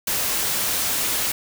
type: noise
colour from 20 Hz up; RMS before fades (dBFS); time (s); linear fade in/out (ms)
white; -23; 0.07-1.32; 5
effects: none